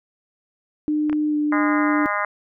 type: tone with pitch glide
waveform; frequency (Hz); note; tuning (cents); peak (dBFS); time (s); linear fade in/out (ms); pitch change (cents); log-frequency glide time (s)
sine; 302 to 298.2; D4 to D4; +48 to +27; -18; 0.88-2.06; 0; -21; 1.29-1.36
type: clicks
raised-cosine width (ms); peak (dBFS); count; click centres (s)
0.5; -17; 2; 1.097 / 1.129
type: harmonic tone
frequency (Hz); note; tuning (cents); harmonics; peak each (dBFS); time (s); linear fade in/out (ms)
205.1; G#3; -21; 3 / 4 / 5 / 6 / 7 / 8 / 9 / 10; -29 / -31 / -27 / -26 / -29 / -31 / -30 / -31; 1.52-2.25; 2
effects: none